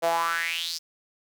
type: tone with high-pass filter sweep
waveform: sawtooth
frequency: 166.9 Hz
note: E3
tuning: 22 cents sharp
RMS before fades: -27 dBFS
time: 0.02-0.79 s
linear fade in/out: 20 ms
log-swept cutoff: 580 to 5400 Hz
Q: 5.7
effects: none